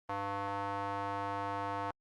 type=tone with band-pass filter; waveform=square; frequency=100 Hz; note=G2; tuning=35 cents sharp; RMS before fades=-37 dBFS; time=0.09-1.91 s; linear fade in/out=5 ms; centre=960 Hz; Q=2.4; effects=Opus 32 kbps